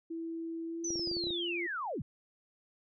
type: tone with pitch glide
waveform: sine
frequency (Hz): 329.6 to 344.8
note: E4 to F4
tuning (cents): 0 to -22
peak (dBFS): -36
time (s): 0.1-1.67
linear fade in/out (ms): 10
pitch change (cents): +78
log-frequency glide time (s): 0.66-1.13
type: linear sweep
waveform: sine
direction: down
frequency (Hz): 6150 to 80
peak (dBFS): -34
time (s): 0.84-2.02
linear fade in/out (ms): 5
type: clicks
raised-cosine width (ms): 2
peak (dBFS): -31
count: 9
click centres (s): 0.905 / 0.957 / 0.995 / 1.074 / 1.114 / 1.168 / 1.239 / 1.27 / 1.306
effects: none